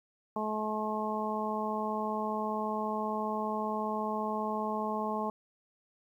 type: harmonic tone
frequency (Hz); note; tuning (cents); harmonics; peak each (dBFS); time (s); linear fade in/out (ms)
214.8; A3; -41; 1 / 2 / 3 / 4 / 5; -36 / -38 / -38 / -36 / -37; 0.36-5.3; 2
effects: 11-bit